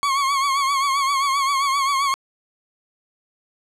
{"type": "tone with vibrato", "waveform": "40% pulse", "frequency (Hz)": 1103, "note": "C#6", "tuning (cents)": -9, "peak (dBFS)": -17, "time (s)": [0.03, 2.14], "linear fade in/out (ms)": 0, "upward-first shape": "triangle", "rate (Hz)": 7.6, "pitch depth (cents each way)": 77, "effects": ["low-pass 9000 Hz 12 dB/octave"]}